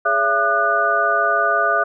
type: tone cluster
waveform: sine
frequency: 417.2 / 568 / 674 / 1209 / 1476 Hz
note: G#4 / C#5 / E5 / D6 / F#6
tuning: +8 / +42 / +38 / +50 / -5 cents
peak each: -27 / -26 / -20 / -19 / -19 dBFS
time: 0.05-1.84 s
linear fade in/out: 10 ms
effects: none